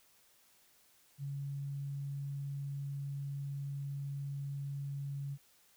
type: tone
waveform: sine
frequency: 140.1 Hz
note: C#3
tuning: 19 cents sharp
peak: -37 dBFS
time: 1.18-5.38 s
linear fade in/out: 50 ms
effects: white hiss -67 dBFS RMS until 5.76 s